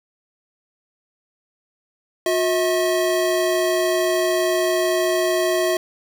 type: tone pair together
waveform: square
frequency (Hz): 360.9 / 643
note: F#4 / E5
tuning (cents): -43 / -43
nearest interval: minor seventh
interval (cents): 1000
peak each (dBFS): -21 / -21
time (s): 2.26-5.77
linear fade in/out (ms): 2
effects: none